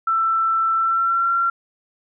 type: tone with pitch glide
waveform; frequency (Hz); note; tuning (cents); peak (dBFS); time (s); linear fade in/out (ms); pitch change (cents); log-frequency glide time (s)
sine; 1333 to 1368.9; E6 to F6; +19 to -35; -16; 0.07-1.5; 5; +46; 0.75-1.31
effects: none